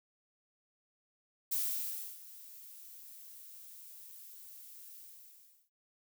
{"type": "noise with ADSR envelope", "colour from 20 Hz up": "violet", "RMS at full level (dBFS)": -33, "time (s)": [1.51, 5.7], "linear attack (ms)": 13, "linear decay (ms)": 650, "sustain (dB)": -19, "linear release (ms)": 740, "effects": []}